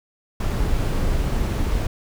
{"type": "noise", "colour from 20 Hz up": "brown", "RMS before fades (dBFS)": -21, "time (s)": [0.4, 1.87], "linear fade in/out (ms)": 5, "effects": []}